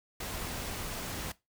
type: noise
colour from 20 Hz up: pink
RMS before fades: -38 dBFS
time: 0.2-1.32 s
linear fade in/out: 5 ms
effects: noise-tail reverb RT60 0.2 s tail -18 dB re dry